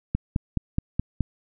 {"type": "click train", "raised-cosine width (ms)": 5, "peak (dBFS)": -10, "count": 6, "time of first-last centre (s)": [0.15, 1.207], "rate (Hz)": 4.73, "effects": []}